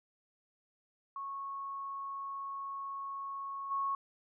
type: tone with level steps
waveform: sine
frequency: 1101 Hz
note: C#6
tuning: 12 cents flat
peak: -38 / -31 dBFS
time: 1.16-3.95 s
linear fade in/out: 2 ms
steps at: 3.7 s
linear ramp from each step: 20 ms
effects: none